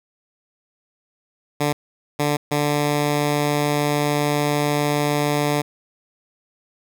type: tone bursts at uneven times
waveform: 10% pulse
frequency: 146.83 Hz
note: D3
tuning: in tune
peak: -10 dBFS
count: 3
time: 1.6-1.73 / 2.19-2.37 / 2.51-5.62 s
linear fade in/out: 10 ms
effects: none